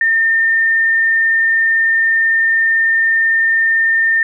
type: tone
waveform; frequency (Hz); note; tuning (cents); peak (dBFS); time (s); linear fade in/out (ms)
sine; 1811; A6; +49; -10; 0.01-4.23; 2
effects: none